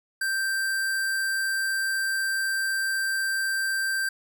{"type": "tone", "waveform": "square", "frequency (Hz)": 1569, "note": "G6", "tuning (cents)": 1, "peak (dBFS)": -25, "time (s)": [0.21, 4.09], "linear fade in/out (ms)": 5, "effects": []}